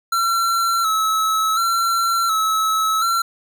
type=tone with vibrato; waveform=square; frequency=1327 Hz; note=E6; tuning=11 cents sharp; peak=-17 dBFS; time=0.12-3.22 s; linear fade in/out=5 ms; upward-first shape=square; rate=0.69 Hz; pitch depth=40 cents each way; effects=none